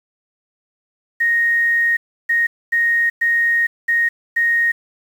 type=tone bursts at uneven times; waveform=sine; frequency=1864.7 Hz; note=A#6; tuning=in tune; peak=-13 dBFS; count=6; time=1.2-1.97 / 2.29-2.47 / 2.72-3.1 / 3.21-3.67 / 3.88-4.09 / 4.36-4.72 s; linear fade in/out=10 ms; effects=7-bit